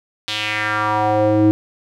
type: tone with band-pass filter sweep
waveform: square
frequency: 106.6 Hz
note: G#2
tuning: 46 cents sharp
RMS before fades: -17 dBFS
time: 0.28-1.51 s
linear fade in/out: 0 ms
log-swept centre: 3700 to 310 Hz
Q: 2.8
effects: none